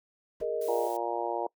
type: noise with exponential decay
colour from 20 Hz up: brown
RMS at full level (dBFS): -41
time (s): 0.4-0.49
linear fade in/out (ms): 5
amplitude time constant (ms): 19
type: chord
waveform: sine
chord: Ab suspended second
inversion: none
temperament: just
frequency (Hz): 415.3 / 467.2 / 623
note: Ab4 / Bb4 / Eb5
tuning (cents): 0 / +4 / +2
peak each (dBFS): -35 / -31 / -33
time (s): 0.41-0.88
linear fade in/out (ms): 10
type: noise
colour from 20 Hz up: blue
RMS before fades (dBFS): -47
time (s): 0.61-0.97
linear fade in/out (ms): 5
type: harmonic tone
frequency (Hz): 117.5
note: A#2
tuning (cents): +14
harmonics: 3 / 4 / 5 / 6 / 7 / 8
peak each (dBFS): -36 / -36 / -36 / -36 / -36 / -36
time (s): 0.68-1.47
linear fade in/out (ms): 5
effects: noise-tail reverb RT60 0.1 s tail -24 dB re dry